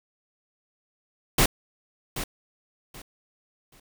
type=noise with echo; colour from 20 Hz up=pink; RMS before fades=-19 dBFS; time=1.38-1.46 s; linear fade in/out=5 ms; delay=780 ms; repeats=3; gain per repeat=-12 dB; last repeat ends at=3.8 s; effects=none